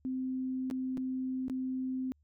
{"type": "tone with dropouts", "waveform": "sine", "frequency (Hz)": 259.1, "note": "C4", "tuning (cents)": -17, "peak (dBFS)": -32, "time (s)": [0.05, 2.12], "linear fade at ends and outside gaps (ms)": 0, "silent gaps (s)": [[0.701, 0.711], [0.972, 0.978], [1.482, 1.498]], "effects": ["added 74 Hz sine -66 dBFS peak until 2.23 s"]}